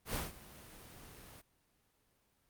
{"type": "noise with ADSR envelope", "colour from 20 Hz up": "pink", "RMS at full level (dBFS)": -36, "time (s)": [0.05, 1.42], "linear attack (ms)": 100, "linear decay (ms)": 170, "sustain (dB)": -18, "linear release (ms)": 22, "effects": ["pink hiss -75 dBFS RMS until 2.49 s", "Opus 32 kbps"]}